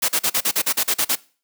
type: noise bursts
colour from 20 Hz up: white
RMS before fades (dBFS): -19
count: 11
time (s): 0.02-1.156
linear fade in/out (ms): 10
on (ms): 66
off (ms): 41
effects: noise-tail reverb RT60 0.4 s tail -22 dB re dry + high-pass 200 Hz 12 dB/octave